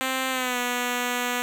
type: tone with pitch glide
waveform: 5% pulse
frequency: 261.6 to 245.5 Hz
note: C4 to B3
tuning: 0 to -10 cents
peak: -13 dBFS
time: 0.01-1.42 s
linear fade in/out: 0 ms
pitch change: -110 cents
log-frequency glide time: 0.3-0.58 s
effects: none